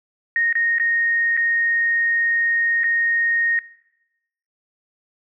sine tone with dropouts, 1858 Hz, A#6, 6 cents flat, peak -16 dBFS, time 0.36-3.59 s, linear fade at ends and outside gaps 1 ms, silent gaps 0.527-0.553 / 0.784-0.798 / 1.368-1.374 / 2.835-2.841 s, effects noise-tail reverb RT60 0.9 s tail -20 dB re dry

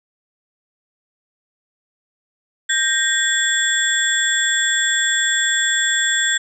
sine tone cluster, 1584 / 1869 / 3422 / 7580 Hz, G6 / A#6 / A7 / A#8, +18 / +4 / -49 / +28 cents, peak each -21 dBFS, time 2.69-6.38 s, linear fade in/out 10 ms, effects none

